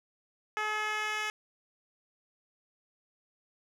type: tone with band-pass filter sweep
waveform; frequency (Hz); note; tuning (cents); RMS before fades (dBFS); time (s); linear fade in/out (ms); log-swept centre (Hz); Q
10% pulse; 426.7; G#4; +47; -33; 0.57-1.3; 0; 1400 to 2800; 0.76
effects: none